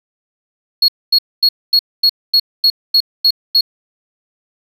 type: tone bursts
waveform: triangle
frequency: 4324 Hz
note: C#8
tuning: 44 cents flat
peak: -6 dBFS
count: 10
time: 0.82-3.61 s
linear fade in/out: 5 ms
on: 63 ms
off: 240 ms
effects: none